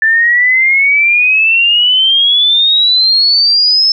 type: exponential sweep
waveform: sine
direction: up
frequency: 1760 to 5274 Hz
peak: -6 dBFS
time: 0.02-3.92 s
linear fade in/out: 2 ms
effects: none